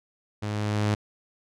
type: tone with level ramp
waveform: sawtooth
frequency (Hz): 105.1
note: G#2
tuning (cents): +21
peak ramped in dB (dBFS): -25 to -17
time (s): 0.42-0.95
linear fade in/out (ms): 10
effects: low-pass 7000 Hz 12 dB/octave